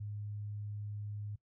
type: tone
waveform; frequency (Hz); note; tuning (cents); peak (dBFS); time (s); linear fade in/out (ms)
sine; 103.83; G#2; 0; -39; 0-1.36; 10
effects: noise-tail reverb RT60 0.1 s tail -19 dB re dry